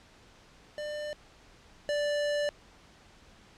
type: tone pair in turn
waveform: square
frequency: 597 / 586.1 Hz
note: D5 / D5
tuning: +28 / -4 cents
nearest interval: unison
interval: 32 cents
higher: first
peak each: -35 / -28 dBFS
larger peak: second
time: 0.78-1.13 / 1.89-2.49 s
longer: second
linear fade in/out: 0 ms
effects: pink hiss -57 dBFS RMS until 3.57 s + low-pass 6000 Hz 12 dB/octave